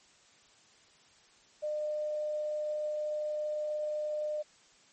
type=tone with quantisation; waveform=sine; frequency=604 Hz; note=D5; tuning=48 cents sharp; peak=-31 dBFS; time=1.62-4.43 s; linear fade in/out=20 ms; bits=10; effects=white hiss -62 dBFS RMS until 4.92 s + MP3 32 kbps